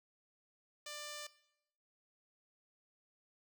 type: tone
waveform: 5% pulse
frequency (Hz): 593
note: D5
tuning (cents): +17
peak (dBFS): -33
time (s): 0.86-1.27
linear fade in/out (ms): 5
effects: noise-tail reverb RT60 0.8 s tail -19 dB re dry